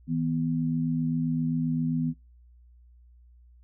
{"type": "tone pair together", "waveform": "sine", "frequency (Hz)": [160, 247.6], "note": ["D#3", "B3"], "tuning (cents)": [49, 5], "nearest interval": "minor sixth", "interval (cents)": 756, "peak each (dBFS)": -27, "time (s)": [0.07, 2.14], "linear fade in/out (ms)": 50, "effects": ["noise-tail reverb RT60 0.3 s tail -25 dB re dry", "added 60 Hz sine -52 dBFS peak until 3.63 s"]}